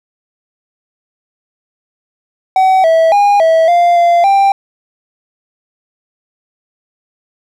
triangle tone with pitch steps, 757 / 652 / 814 / 650 / 696 / 690 / 789 Hz, F#5 / E5 / G#5 / E5 / F5 / F5 / G5, +39 / -19 / -35 / -24 / -6 / -21 / +11 cents, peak -4 dBFS, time 2.56-4.52 s, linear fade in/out 2 ms, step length 280 ms, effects none

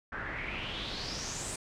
pink noise with low-pass filter sweep, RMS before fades -38 dBFS, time 0.12-1.56 s, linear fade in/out 5 ms, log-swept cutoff 1500 to 8800 Hz, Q 4.8, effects none

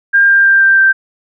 sine tone with pitch steps, 1603 / 1593.8 / 1584.6 / 1575.5 / 1566.4 Hz, G6 / G6 / G6 / G6 / G6, +38 / +28 / +18 / +8 / -2 cents, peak -5 dBFS, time 0.13-0.93 s, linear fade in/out 20 ms, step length 160 ms, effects none

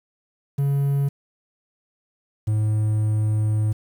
triangle tone pair in turn, 140 / 107.3 Hz, C#3 / A2, +18 / -43 cents, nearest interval perfect fourth, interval 461 cents, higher first, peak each -16 dBFS, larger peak neither, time 0.58-1.09 / 2.47-3.73 s, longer second, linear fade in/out 10 ms, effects 8-bit

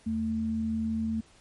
sine tone pair together, 83.3 / 222.8 Hz, E2 / A3, +19 / +22 cents, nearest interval octave + perfect fourth, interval 1703 cents, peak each -37 / -27 dBFS, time 0.06-1.21 s, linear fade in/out 10 ms, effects pink hiss -59 dBFS RMS until 1.4 s + MP3 48 kbps

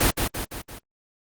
pink noise with echo, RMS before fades -19 dBFS, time 0-0.11 s, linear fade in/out 10 ms, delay 170 ms, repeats 4, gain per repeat -5 dB, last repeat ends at 0.79 s, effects Opus 24 kbps

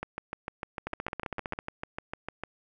two click trains, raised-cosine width 0.5 ms, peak -19 / -18 dBFS, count 17 / 12, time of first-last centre 0.03-2.436 / 0.87-1.589 s, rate 6.65 / 15.3 Hz, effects none

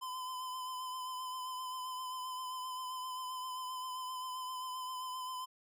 square tone with vibrato, 1019 Hz, C6, 46 cents flat, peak -40 dBFS, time 0.01-5.46 s, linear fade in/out 20 ms, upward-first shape triangle, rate 7.6 Hz, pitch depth 29 cents each way, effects none

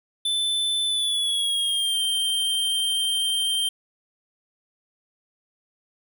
square tone with pitch glide, 3520 to 3154 Hz, A7 to G7, 0 to +10 cents, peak -22 dBFS, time 0.25-3.69 s, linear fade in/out 5 ms, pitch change -190 cents, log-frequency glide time 0.86-1.98 s, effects none

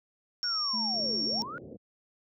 sine tone, 5510 Hz, F8, 24 cents flat, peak -28 dBFS, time 0.43-1.42 s, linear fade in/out 0 ms
sine linear two-way sweep, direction down then up, 1480 to 270 to 1480 Hz, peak -37 dBFS, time 0.44-1.58 s, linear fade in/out 0 ms, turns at 1.24 s
triangle tone with tremolo, 220 Hz, A3, in tune, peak -33 dBFS, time 0.73-1.44 s, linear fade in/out 10 ms, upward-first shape sine, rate 3 Hz, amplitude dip 30%
white low-pass noise, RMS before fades -45 dBFS, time 0.93-1.77 s, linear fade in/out 10 ms, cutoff 540 Hz, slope 48 dB/octave
effects high-pass 100 Hz 12 dB/octave

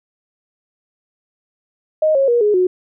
sine tone with pitch steps, 622.3 / 544.9 / 477.1 / 417.7 / 365.8 Hz, D#5 / C#5 / A#4 / G#4 / F#4, 0 / -30 / +40 / +10 / -20 cents, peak -11 dBFS, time 2.02-2.67 s, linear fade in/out 5 ms, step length 130 ms, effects none

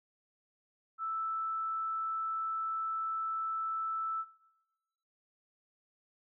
sine tone, 1318.5 Hz, E6, in tune, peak -33 dBFS, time 0.98-4.25 s, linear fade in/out 50 ms, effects noise-tail reverb RT60 1.0 s tail -19 dB re dry

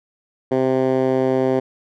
10% pulse tone with band-pass filter, 130.81 Hz, C3, in tune, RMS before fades -18 dBFS, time 0.51-1.6 s, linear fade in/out 10 ms, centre 390 Hz, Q 1.2, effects none

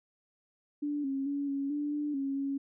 sine tone with pitch steps, 292.2 / 271.6 / 283.3 / 277.3 / 292.8 / 295 / 274 / 276.3 Hz, D4 / C#4 / C#4 / C#4 / D4 / D4 / C#4 / C#4, -9 / -35 / +38 / +1 / -5 / +8 / -20 / -6 cents, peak -30 dBFS, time 0.82-2.58 s, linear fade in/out 10 ms, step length 220 ms, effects none

